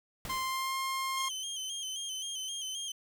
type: noise with exponential decay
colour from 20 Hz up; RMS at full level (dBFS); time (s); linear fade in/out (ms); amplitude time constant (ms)
pink; -40; 0.25-0.71; 1; 100
type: tone with pitch glide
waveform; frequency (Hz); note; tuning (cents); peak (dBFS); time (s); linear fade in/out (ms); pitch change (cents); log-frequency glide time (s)
sawtooth; 1046.5 to 1063.6; C6 to C6; 0 to +28; -28; 0.29-1.29; 10; +28; 0.43-0.76
type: tone with vibrato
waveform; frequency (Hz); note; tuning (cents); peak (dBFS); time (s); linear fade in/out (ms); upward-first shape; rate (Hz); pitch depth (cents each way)
25% pulse; 3136; G7; 0; -32; 1.17-2.92; 5; square; 3.8; 45
effects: none